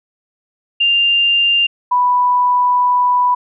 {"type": "tone pair in turn", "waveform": "sine", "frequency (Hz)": [2794, 987.8], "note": ["F7", "B5"], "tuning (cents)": [0, 0], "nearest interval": "octave + tritone", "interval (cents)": 1800, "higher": "first", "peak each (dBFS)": -10, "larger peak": "neither", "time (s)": [[0.8, 1.67], [1.91, 3.35]], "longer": "second", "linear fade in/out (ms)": 10, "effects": []}